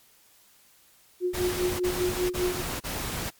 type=tone with tremolo; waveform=sine; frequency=360.7 Hz; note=F#4; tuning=44 cents flat; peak=-22 dBFS; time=1.2-2.63 s; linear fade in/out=50 ms; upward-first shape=sine; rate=5 Hz; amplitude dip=80%
type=noise bursts; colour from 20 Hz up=pink; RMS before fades=-32 dBFS; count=4; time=1.33-3.306 s; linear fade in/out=20 ms; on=470 ms; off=32 ms
effects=white hiss -59 dBFS RMS until 3.39 s + MP3 96 kbps